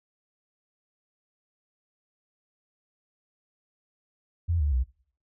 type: tone with pitch steps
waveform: sine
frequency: 85 / 73.15 / 62.95 Hz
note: F2 / D2 / B1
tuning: -46 / -6 / +34 cents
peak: -22 dBFS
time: 4.48-4.84 s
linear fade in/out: 20 ms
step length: 120 ms
effects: noise-tail reverb RT60 0.5 s tail -20 dB re dry